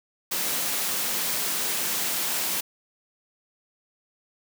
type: high-pass noise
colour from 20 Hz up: white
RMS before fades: -27 dBFS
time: 0.31-2.61 s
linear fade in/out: 10 ms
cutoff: 140 Hz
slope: 48 dB/octave
effects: none